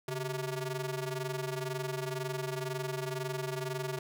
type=ring-modulated tone; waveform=sawtooth; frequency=260 Hz; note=C4; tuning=11 cents flat; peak=-27 dBFS; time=0.08-3.99 s; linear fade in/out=5 ms; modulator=119 Hz; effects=none